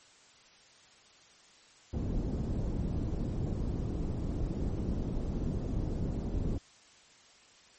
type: low-pass noise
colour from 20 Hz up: pink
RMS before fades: -33 dBFS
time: 1.93-6.58 s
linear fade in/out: 5 ms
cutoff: 310 Hz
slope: 12 dB/octave
effects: white hiss -59 dBFS RMS until 7.78 s + MP3 32 kbps